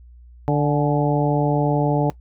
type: harmonic tone with a mistuned harmonic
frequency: 146.83 Hz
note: D3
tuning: in tune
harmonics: 1 / 2 / 3 / 4 / 5 / 6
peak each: -19 / -22 / -24 / -25 / -26 / -27 dBFS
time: 0.48-2.1 s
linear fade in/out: 0 ms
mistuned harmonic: 6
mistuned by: -56 cents
effects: noise-tail reverb RT60 0.1 s tail -19 dB re dry + added 60 Hz sine -42 dBFS peak until 2.2 s